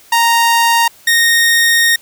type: tone pair in turn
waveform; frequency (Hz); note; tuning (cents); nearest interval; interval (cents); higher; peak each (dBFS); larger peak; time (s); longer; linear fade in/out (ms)
sawtooth; 930 / 1855; A#5 / A#6; -4 / -9; octave; 1195; second; -5; neither; 0.12-0.88 / 1.07-1.96; second; 5
effects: white hiss -44 dBFS RMS until 2.01 s